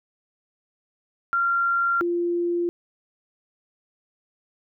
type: tone pair in turn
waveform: sine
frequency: 1381 / 346.4 Hz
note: F6 / F4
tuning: -20 / -14 cents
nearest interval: 2 octaves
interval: 2394 cents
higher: first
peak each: -19 / -21 dBFS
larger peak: first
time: 1.33-2.01 / 2.01-2.69 s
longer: neither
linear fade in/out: 0 ms
effects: none